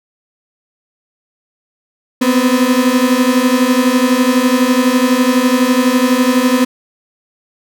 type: beating tone pair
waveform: 35% pulse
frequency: 246.9 / 258.9 Hz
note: B3 / C4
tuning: 0 / -18 cents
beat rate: 12 Hz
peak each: -11 dBFS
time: 2.21-6.65 s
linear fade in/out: 10 ms
effects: none